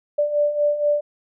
sine beating tone pair, 585 / 589.2 Hz, D5 / D5, -7 / +6 cents, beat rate 4.2 Hz, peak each -24 / -18 dBFS, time 0.18-1.01 s, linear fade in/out 10 ms, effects none

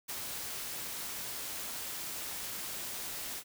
white noise with ADSR envelope, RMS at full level -38 dBFS, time 0.08-3.44 s, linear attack 18 ms, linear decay 34 ms, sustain -2 dB, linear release 69 ms, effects none

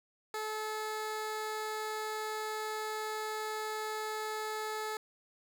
15% pulse tone, 431.9 Hz, A4, 32 cents flat, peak -29 dBFS, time 0.34-4.97 s, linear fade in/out 2 ms, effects none

